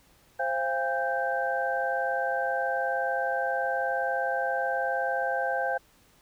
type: tone cluster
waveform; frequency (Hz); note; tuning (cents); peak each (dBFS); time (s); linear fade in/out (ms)
sine; 525 / 687 / 806 / 1561; C5 / F5 / G5 / G6; +6 / -29 / +48 / -8; -31; 0.39-5.78; 10
effects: pink hiss -61 dBFS RMS until 6.21 s